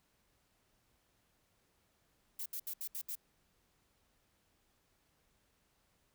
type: noise bursts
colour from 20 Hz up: violet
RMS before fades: -41 dBFS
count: 6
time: 2.39-3.154 s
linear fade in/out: 5 ms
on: 69 ms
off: 70 ms
effects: pink hiss -75 dBFS RMS until 6.14 s